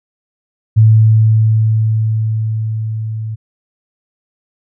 sine tone with level ramp, 110 Hz, A2, in tune, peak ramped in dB -3 to -19 dBFS, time 0.76-3.36 s, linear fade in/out 20 ms, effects none

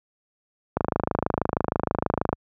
click train, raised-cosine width 1 ms, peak -7 dBFS, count 42, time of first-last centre 0.77-2.329 s, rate 26.3 Hz, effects high-pass 60 Hz 12 dB/octave

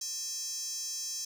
square tone with high-pass filter, 361.3 Hz, F#4, 41 cents flat, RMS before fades -37 dBFS, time 0.01-1.25 s, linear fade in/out 5 ms, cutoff 5900 Hz, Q 8.4, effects none

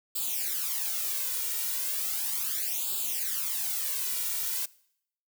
blue noise with flanger, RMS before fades -31 dBFS, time 0.15-4.66 s, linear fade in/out 10 ms, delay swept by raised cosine 0.25 to 2.15 ms, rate 0.36 Hz, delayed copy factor +0.95, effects noise-tail reverb RT60 0.7 s tail -22 dB re dry

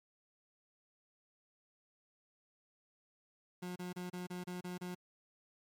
30% pulse tone bursts, 179.5 Hz, F3, 48 cents sharp, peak -38 dBFS, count 8, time 3.62-4.95 s, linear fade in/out 10 ms, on 140 ms, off 30 ms, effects MP3 96 kbps

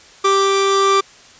45% pulse tone pair together, 392 / 1174.7 Hz, G4 / D6, 0 / 0 cents, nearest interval octave + perfect fifth, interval 1900 cents, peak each -15 dBFS, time 0.24-1.01 s, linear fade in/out 10 ms, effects white hiss -44 dBFS RMS until 1.39 s + resampled to 16000 Hz

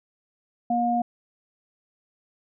sine tone pair together, 238.3 / 714 Hz, A#3 / F5, +38 / +38 cents, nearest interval octave + perfect fifth, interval 1900 cents, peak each -25 / -22 dBFS, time 0.7-1.02 s, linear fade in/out 5 ms, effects none

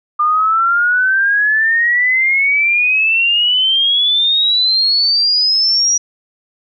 sine exponential sweep, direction up, 1200 to 5800 Hz, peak -10 dBFS, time 0.19-5.98 s, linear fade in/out 10 ms, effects none

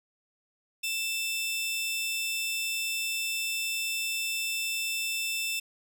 sawtooth tone pair together, 2650 / 3571 Hz, E7 / A7, +9 / +25 cents, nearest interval perfect fourth, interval 516 cents, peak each -27 / -32 dBFS, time 0.83-5.6 s, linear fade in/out 10 ms, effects none

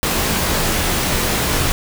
pink noise with comb filter, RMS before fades -18 dBFS, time 0.03-1.72 s, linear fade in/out 0 ms, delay 20 ms, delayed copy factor -0.55, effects none

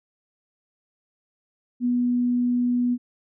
sine tone, 244.7 Hz, B3, 16 cents flat, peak -19 dBFS, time 1.8-2.98 s, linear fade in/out 50 ms, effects none

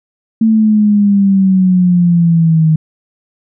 sine exponential sweep, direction down, 224.3 to 156.2 Hz, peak -6 dBFS, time 0.41-2.76 s, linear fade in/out 5 ms, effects none

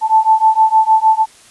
sine beating tone pair, 876 / 882.5 Hz, A5 / A5, -8 / +5 cents, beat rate 6.5 Hz, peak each -11 dBFS, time 0.01-1.26 s, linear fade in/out 50 ms, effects white hiss -44 dBFS RMS until 1.5 s + resampled to 24000 Hz

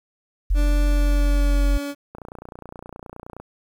sine tone, 45.2 Hz, F#1, 40 cents flat, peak -15 dBFS, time 0.5-1.78 s, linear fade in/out 10 ms
30% pulse tone with pitch glide, 293.2 to 284.7 Hz, D4 to C#4, -3 to +46 cents, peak -24 dBFS, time 0.54-1.95 s, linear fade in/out 50 ms, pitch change -51 cents, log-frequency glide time 0.86-1.67 s
click train, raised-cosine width 1 ms, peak -23 dBFS, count 38, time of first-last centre 2.15-3.4 s, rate 29.6 Hz
effects 9-bit

